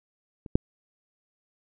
clicks, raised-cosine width 3 ms, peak -27 / -6 dBFS, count 2, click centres 0.462 / 0.555 s, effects none

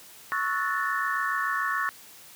sine tone cluster, 1111 / 1311 / 1471 / 1750 / 1817 Hz, C#6 / E6 / F#6 / A6 / A#6, +4 / -10 / -11 / -10 / -45 cents, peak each -29 / -33 / -32 / -31 / -34 dBFS, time 0.32-1.89 s, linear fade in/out 0 ms, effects white hiss -49 dBFS RMS until 2.35 s + high-pass 80 Hz 12 dB/octave

